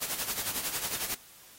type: noise with tremolo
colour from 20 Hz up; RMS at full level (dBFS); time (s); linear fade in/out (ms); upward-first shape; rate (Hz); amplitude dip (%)
white; -31; 0.01-1.15; 10; sine; 11; 65
effects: white hiss -54 dBFS RMS until 1.58 s + AAC 48 kbps